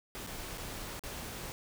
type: noise with dropouts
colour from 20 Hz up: pink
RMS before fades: -42 dBFS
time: 0.15-1.52 s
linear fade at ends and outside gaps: 0 ms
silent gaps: 0.265-0.272 / 0.576-0.58 / 0.994-1.037 s
effects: none